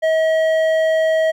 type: tone with hard clipping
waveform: sine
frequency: 639 Hz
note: D#5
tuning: 46 cents sharp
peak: -15 dBFS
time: 0.02-1.32 s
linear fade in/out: 20 ms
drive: 8 dB
effects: none